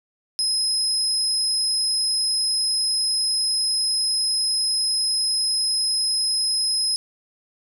35% pulse tone, 5110 Hz, D#8, 45 cents sharp, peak -17 dBFS, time 0.39-6.96 s, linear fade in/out 0 ms, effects none

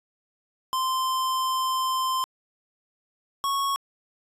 square tone pair in turn, 1040 / 1104.1 Hz, C6 / C#6, -11 / -7 cents, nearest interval minor second, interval 104 cents, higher second, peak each -24 dBFS, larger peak neither, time 0.73-2.24 / 3.44-3.76 s, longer first, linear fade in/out 0 ms, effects resampled to 32000 Hz

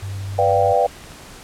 sine tone, 98 Hz, G2, in tune, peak -25 dBFS, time 0.02-0.73 s, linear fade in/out 10 ms
sine chord, G dominant seventh, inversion first, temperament equal, 493.9 / 587.3 / 698.5 / 784 Hz, B4 / D5 / F5 / G5, 0 / 0 / 0 / 0 cents, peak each -19 dBFS, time 0.38-0.87 s, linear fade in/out 10 ms
clicks, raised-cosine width 0.3 ms, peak -24 dBFS, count 2, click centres 1.039 / 1.119 s
effects pink hiss -40 dBFS RMS until 1.43 s + low-pass 11000 Hz 12 dB/octave

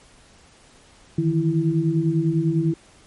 sine tone cluster, 152.6 / 162.6 / 330.8 Hz, D#3 / E3 / E4, -33 / -23 / +6 cents, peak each -22 dBFS, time 1.18-2.74 s, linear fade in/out 5 ms, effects pink hiss -52 dBFS RMS until 3.06 s + MP3 48 kbps

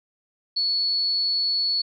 sine tone with amplitude modulation, 4409 Hz, C#8, 10 cents flat, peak -19 dBFS, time 0.56-1.82 s, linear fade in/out 10 ms, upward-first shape sine, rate 192 Hz, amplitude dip 30%, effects none

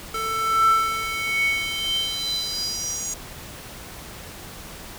square tone with high-pass filter sweep, 444 Hz, A4, 16 cents sharp, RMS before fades -24 dBFS, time 0.14-3.14 s, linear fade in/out 5 ms, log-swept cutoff 930 to 6800 Hz, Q 8.5, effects pink hiss -39 dBFS RMS until 4.98 s

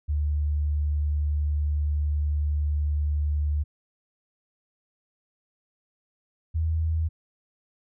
sine tone pair in turn, 74.1 / 80.31 Hz, D2 / E2, +16 / -45 cents, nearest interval minor second, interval 139 cents, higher second, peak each -22 dBFS, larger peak neither, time 0.08-3.64 / 6.54-7.09 s, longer first, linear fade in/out 20 ms, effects none

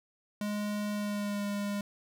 square tone with pitch glide, 207.8 to 203.4 Hz, G#3 to G#3, +1 to -36 cents, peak -32 dBFS, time 0.41-1.81 s, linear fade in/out 2 ms, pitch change -37 cents, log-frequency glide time 0.92-1.45 s, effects none

